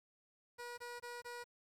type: tone bursts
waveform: 15% pulse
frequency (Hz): 482.2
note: B4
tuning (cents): -41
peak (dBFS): -39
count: 4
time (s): 0.58-1.443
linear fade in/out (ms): 20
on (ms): 200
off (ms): 21
effects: low-pass 12000 Hz 12 dB/octave + 11-bit